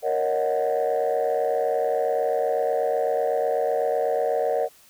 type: chord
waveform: sine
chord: D# minor seventh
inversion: second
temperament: equal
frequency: 466.2 / 554.4 / 622.3 / 740 Hz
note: A#4 / C#5 / D#5 / F#5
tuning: 0 / 0 / 0 / 0 cents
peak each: -24 / -25 / -25 / -26 dBFS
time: 0.02-4.69 s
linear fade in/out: 50 ms
effects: tanh soft clip ceiling -15 dBFS + white hiss -54 dBFS RMS until 4.89 s